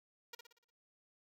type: tone with echo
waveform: 5% pulse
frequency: 471.7 Hz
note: A#4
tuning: 20 cents sharp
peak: -34 dBFS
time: 0.33-0.35 s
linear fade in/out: 5 ms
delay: 59 ms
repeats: 6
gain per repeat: -6 dB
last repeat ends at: 0.704 s
effects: none